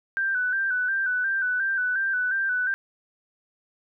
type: tone with vibrato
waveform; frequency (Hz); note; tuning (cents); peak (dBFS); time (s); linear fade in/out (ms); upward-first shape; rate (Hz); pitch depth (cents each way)
sine; 1534; G6; -38; -22; 0.17-2.74; 0; square; 2.8; 48
effects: none